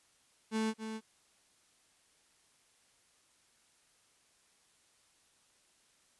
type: tone with echo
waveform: 35% pulse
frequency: 220 Hz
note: A3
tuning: in tune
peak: -29 dBFS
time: 0.51-0.74 s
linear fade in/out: 50 ms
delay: 270 ms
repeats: 1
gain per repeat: -8 dB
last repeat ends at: 1.01 s
effects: white hiss -69 dBFS RMS until 6.19 s + resampled to 24000 Hz